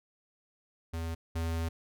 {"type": "tone pair in turn", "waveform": "square", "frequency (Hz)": [82.4, 82.4], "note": ["E2", "E2"], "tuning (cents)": [0, 0], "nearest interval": "unison", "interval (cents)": 0, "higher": "neither", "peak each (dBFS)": [-34, -31], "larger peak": "second", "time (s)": [[0.93, 1.15], [1.35, 1.69]], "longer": "second", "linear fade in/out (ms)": 10, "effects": []}